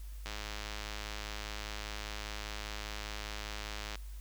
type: click train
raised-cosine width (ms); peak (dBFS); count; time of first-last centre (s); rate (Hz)
0.2; -23; 389; 0.26-3.955; 105
effects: added 50 Hz sine -42 dBFS peak until 4.2 s + white hiss -60 dBFS RMS until 4.2 s